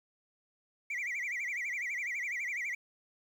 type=tone with vibrato; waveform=sine; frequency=2137 Hz; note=C7; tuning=36 cents sharp; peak=-31 dBFS; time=0.9-2.75 s; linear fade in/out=5 ms; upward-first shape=sine; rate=12 Hz; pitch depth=190 cents each way; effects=tanh soft clip ceiling -32 dBFS + 10-bit